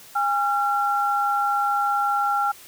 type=tone pair together; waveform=sine; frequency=814 / 1369 Hz; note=G#5 / F6; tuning=-35 / -35 cents; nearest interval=major sixth; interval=900 cents; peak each=-22 dBFS; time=0.15-2.52 s; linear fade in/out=10 ms; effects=white hiss -46 dBFS RMS until 2.67 s